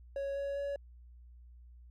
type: tone with pitch steps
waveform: triangle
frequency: 554.4 / 559.2 / 564.1 Hz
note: C#5 / C#5 / C#5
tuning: 0 / +15 / +30 cents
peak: -32 dBFS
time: 0.16-0.76 s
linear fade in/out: 2 ms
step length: 200 ms
effects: added 60 Hz sine -52 dBFS peak until 1.9 s